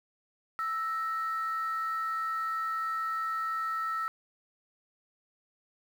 sine tone pair together, 1318.5 / 1864.6 Hz, E6 / A#6, 0 / 0 cents, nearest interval tritone, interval 600 cents, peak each -29 / -38 dBFS, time 0.59-4.08 s, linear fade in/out 0 ms, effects tanh soft clip ceiling -25 dBFS + 9-bit

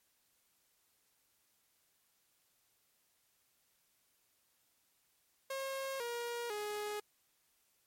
sawtooth tone with pitch steps, 539 / 474.7 / 418 Hz, C#5 / A#4 / G#4, -49 / +31 / +11 cents, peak -34 dBFS, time 5.5-7 s, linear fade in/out 5 ms, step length 500 ms, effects white hiss -75 dBFS RMS until 7.86 s + MP3 64 kbps

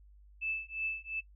sine tone with tremolo, 2630 Hz, E7, 5 cents flat, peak -30 dBFS, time 0.41-1.21 s, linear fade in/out 20 ms, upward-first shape triangle, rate 2.8 Hz, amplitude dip 100%, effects noise-tail reverb RT60 0.1 s tail -19 dB re dry + added 50 Hz sine -55 dBFS peak until 1.35 s

